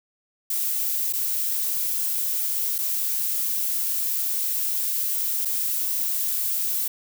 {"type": "noise with dropouts", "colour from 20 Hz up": "violet", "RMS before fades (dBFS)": -25, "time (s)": [0.5, 6.88], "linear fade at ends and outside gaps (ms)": 5, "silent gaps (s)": [[1.127, 1.134], [2.782, 2.786], [5.45, 5.454]], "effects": []}